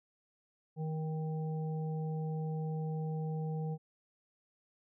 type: harmonic tone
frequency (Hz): 157.2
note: D#3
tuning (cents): +18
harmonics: 1 / 3 / 5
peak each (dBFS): -34 / -44 / -48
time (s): 0.76-3.78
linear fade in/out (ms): 50
effects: none